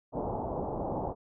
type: low-pass noise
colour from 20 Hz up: white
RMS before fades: -34 dBFS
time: 0.12-1.15 s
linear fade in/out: 50 ms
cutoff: 900 Hz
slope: 48 dB/octave
effects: none